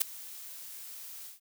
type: noise with ADSR envelope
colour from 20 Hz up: blue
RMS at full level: -23 dBFS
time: 0-1.4 s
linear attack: 17 ms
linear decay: 3 ms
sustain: -22 dB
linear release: 140 ms
effects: none